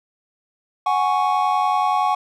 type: chord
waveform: triangle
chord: F# suspended second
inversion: none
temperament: equal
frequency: 740 / 830.6 / 1108.7 Hz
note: F#5 / G#5 / C#6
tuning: 0 / 0 / 0 cents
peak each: -19 dBFS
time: 0.86-2.15 s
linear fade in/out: 5 ms
effects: none